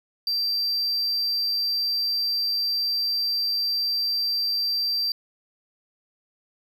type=tone; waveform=triangle; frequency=4699 Hz; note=D8; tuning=in tune; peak=-21 dBFS; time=0.27-5.12 s; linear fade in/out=2 ms; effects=none